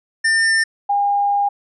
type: tone pair in turn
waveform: square / sine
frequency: 1801 / 809.2 Hz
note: A6 / G#5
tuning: +40 / -45 cents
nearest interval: octave + major second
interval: 1385 cents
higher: first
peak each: -14 dBFS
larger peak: neither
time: 0.24-0.64 / 0.89-1.49 s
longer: second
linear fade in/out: 10 ms
effects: resampled to 24000 Hz